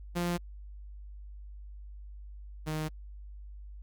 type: tone pair in turn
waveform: sawtooth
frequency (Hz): 174.3 / 155.28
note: F3 / D#3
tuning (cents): -3 / -3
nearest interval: major second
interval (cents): 200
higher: first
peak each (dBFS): -25 / -28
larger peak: first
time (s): 0.15-0.38 / 2.66-2.89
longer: neither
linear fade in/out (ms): 20
effects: added 50 Hz sine -43 dBFS peak until 3.82 s + Opus 48 kbps